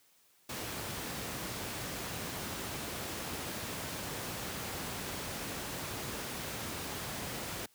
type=noise; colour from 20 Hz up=pink; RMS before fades=-39 dBFS; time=0.49-7.66 s; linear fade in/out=5 ms; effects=white hiss -67 dBFS RMS until 7.74 s + high-pass 80 Hz 12 dB/octave